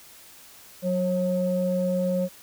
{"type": "tone pair together", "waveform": "sine", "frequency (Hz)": [183.87, 542], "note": ["F#3", "C#5"], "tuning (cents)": [-11, -39], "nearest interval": "octave + perfect fifth", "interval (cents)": 1872, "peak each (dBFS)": -24, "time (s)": [0.82, 2.29], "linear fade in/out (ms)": 50, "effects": ["tanh soft clip ceiling -14 dBFS", "white hiss -49 dBFS RMS until 2.42 s"]}